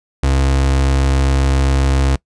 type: tone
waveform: 35% pulse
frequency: 67.5 Hz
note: C#2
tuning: 45 cents flat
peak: -10 dBFS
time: 0.23-2.16 s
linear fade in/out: 5 ms
effects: noise-tail reverb RT60 0.1 s tail -23 dB re dry + resampled to 22050 Hz